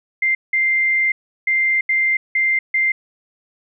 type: tone bursts at uneven times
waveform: sine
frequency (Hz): 2093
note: C7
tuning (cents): 0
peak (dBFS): -14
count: 6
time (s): 0.22-0.35 / 0.53-1.12 / 1.47-1.81 / 1.89-2.17 / 2.35-2.59 / 2.74-2.92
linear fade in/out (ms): 5
effects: none